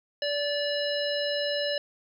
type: harmonic tone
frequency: 580 Hz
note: D5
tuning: 22 cents flat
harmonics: 1 / 3 / 5 / 7 / 9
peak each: -28 / -35 / -34 / -36 / -36 dBFS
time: 0.22-1.78 s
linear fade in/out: 2 ms
effects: 10-bit